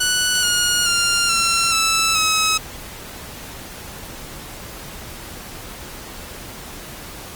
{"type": "tone with pitch steps", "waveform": "10% pulse", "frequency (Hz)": [1480, 1437.9, 1396.9, 1357.2, 1318.5, 1281], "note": ["F#6", "F#6", "F6", "F6", "E6", "E6"], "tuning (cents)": [0, -50, 0, -50, 0, -50], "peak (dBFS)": -7, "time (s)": [0, 2.58], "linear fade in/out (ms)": 10, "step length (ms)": 430, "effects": ["pink hiss -35 dBFS RMS until 7.35 s", "Opus 32 kbps"]}